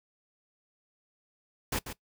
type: noise with echo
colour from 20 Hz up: pink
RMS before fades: -31 dBFS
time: 1.72-1.79 s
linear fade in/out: 5 ms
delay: 140 ms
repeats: 1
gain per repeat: -9 dB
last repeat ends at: 1.93 s
effects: noise-tail reverb RT60 0.1 s tail -19 dB re dry